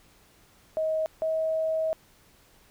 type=tone pair in turn; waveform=sine; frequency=632 / 638.6 Hz; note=D#5 / D#5; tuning=+27 / +45 cents; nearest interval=unison; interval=18 cents; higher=second; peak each=-24 dBFS; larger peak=neither; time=0.77-1.06 / 1.22-1.93 s; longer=second; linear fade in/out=0 ms; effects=pink hiss -59 dBFS RMS until 2.7 s

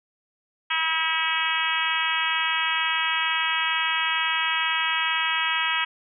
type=harmonic tone with a mistuned harmonic; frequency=322.2 Hz; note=E4; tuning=39 cents flat; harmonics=3 / 4 / 5 / 6 / 7 / 8 / 9 / 10; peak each=-30 / -30 / -30 / -30 / -30 / -30 / -30 / -30 dBFS; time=0.7-5.85 s; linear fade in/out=10 ms; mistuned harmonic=10; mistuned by=+18 cents; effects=none

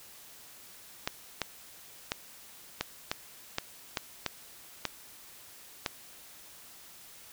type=clicks; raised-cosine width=0.2 ms; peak=-12 dBFS; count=10; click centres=1.075 / 1.417 / 2.119 / 2.81 / 3.115 / 3.584 / 3.972 / 4.263 / 4.853 / 5.862 s; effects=white hiss -52 dBFS RMS until 7.32 s

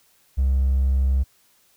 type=tone with hard clipping; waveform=triangle; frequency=66.5 Hz; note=C2; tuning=29 cents sharp; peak=-16 dBFS; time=0.37-1.24 s; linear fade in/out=20 ms; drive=2 dB; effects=white hiss -60 dBFS RMS until 1.76 s

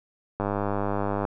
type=click train; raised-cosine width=1 ms; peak=-13 dBFS; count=87; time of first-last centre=0.4-1.251 s; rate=101 Hz; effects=none

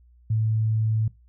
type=tone; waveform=sine; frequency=110 Hz; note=A2; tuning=in tune; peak=-20 dBFS; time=0.3-1.08 s; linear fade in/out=5 ms; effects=noise-tail reverb RT60 0.2 s tail -19 dB re dry + added 60 Hz sine -52 dBFS peak until 1.28 s

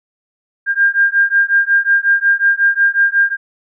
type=beating tone pair; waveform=sine; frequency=1601 / 1606.5 Hz; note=G6 / G6; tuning=+36 / +42 cents; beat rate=5.5 Hz; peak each=-13 / -13 dBFS; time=0.66-3.37 s; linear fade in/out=50 ms; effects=none

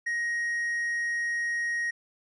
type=tone; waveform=triangle; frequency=1880 Hz; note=A#6; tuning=14 cents sharp; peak=-25 dBFS; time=0.06-1.91 s; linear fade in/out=10 ms; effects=resampled to 24000 Hz

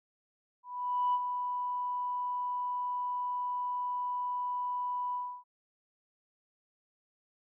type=tone with ADSR envelope; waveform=sine; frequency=987.8 Hz; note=B5; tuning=in tune; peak=-24 dBFS; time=0.63-5.44 s; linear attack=510 ms; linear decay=44 ms; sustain=-7 dB; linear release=300 ms; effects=tanh soft clip ceiling -21 dBFS

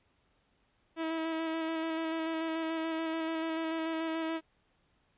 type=tone with vibrato; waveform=sawtooth; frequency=323.5 Hz; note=E4; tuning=32 cents flat; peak=-28 dBFS; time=0.96-4.41 s; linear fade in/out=50 ms; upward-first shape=square; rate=6.9 Hz; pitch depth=16 cents each way; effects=pink hiss -72 dBFS RMS until 5.17 s + resampled to 8000 Hz

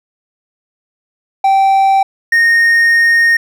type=tone pair in turn; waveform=triangle; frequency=778 / 1850.4 Hz; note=G5 / A#6; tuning=-13 / -13 cents; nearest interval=octave + minor third; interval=1500 cents; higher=second; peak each=-5 dBFS; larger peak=neither; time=1.44-2.03 / 2.32-3.37 s; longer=second; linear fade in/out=5 ms; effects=none

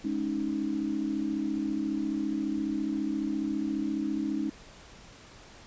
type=chord; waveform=sine; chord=Ab suspended fourth; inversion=none; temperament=just; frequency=207.7 / 276.9 / 311.5 Hz; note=Ab3 / Db4 / Eb4; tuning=0 / -2 / +2 cents; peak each=-34 / -32 / -31 dBFS; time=0.04-4.5 s; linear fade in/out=10 ms; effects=pink hiss -51 dBFS RMS until 5.66 s + resampled to 16000 Hz

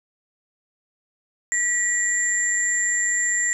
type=tone pair together; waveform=sine; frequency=1933 / 7298 Hz; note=B6 / A#8; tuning=-38 / -38 cents; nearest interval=octave + major seventh; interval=2300 cents; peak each=-22 dBFS; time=1.52-3.53 s; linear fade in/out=0 ms; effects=none

